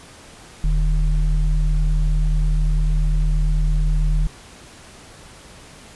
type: tone pair together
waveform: sine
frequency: 40.23 / 151.5 Hz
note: E1 / D#3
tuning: -41 / -46 cents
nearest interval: octave + major seventh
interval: 2295 cents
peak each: -15 / -24 dBFS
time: 0.64-4.27 s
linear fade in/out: 0 ms
effects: pink hiss -43 dBFS RMS until 5.95 s + resampled to 24000 Hz